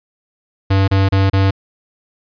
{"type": "tone bursts", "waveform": "square", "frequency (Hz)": 97, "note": "G2", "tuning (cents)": -18, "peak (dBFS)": -11, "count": 4, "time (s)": [0.7, 1.51], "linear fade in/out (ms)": 10, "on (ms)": 180, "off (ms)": 30, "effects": ["resampled to 11025 Hz"]}